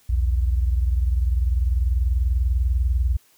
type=tone pair together; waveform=sine; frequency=60.31 / 80.5 Hz; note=B1 / E2; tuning=-40 / -41 cents; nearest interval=perfect fourth; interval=499 cents; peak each=-18 / -25 dBFS; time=0.09-3.17 s; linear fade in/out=10 ms; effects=white hiss -58 dBFS RMS until 3.37 s